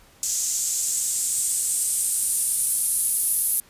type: noise with band-pass filter sweep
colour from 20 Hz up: blue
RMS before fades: -24 dBFS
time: 0.23-3.6 s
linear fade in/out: 0 ms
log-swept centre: 6800 to 11000 Hz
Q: 3.7
effects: pink hiss -54 dBFS RMS until 3.69 s + resampled to 32000 Hz